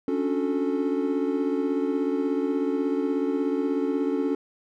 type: chord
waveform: triangle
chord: D major seventh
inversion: third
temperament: equal with one note detuned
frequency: 277.2 / 293.7 / 362.6 / 440 Hz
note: C#4 / D4 / F#4 / A4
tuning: 0 / 0 / -35 / 0 cents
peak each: -24 / -29 / -28 / -27 dBFS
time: 0.08-4.35 s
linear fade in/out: 2 ms
effects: none